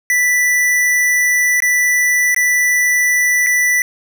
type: tone with dropouts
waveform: square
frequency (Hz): 1975.5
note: B6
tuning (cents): 0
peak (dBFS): -12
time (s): 0.1-3.82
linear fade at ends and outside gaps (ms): 1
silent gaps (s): 1.603-1.622 / 2.346-2.363 / 3.464-3.468
effects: none